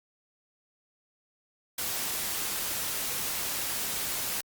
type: noise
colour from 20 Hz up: white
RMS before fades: -32 dBFS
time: 1.78-4.41 s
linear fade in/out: 5 ms
effects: Opus 48 kbps